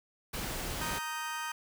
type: noise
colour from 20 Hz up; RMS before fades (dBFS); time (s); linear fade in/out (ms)
pink; -37; 0.33-0.99; 10
type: chord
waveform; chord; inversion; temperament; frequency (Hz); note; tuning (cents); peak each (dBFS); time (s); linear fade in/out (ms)
30% pulse; Eb major; second; just; 933.4 / 1244.5 / 1555.6; Bb5 / Eb6 / G6; +2 / 0 / -14; -36 / -37 / -38; 0.81-1.52; 5
effects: none